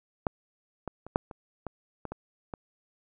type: clicks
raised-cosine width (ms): 1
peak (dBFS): -12 / -20 / -28 / -9 / -27 / -21 / -22 / -22 / -22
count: 9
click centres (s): 0.268 / 0.877 / 1.066 / 1.159 / 1.312 / 1.667 / 2.053 / 2.12 / 2.538
effects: none